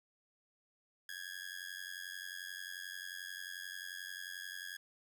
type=tone with amplitude modulation; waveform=sawtooth; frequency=1661.2 Hz; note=G#6; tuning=in tune; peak=-36 dBFS; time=1.09-4.77 s; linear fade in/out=2 ms; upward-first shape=sine; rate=91.3 Hz; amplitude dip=95%; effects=13-bit